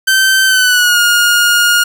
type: tone with pitch glide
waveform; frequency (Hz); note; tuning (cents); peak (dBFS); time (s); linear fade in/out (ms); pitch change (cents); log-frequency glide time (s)
sawtooth; 1547 to 1426.8; G6 to F6; -23 to +37; -4; 0.07-1.84; 10; -140; 0.46-0.99
effects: none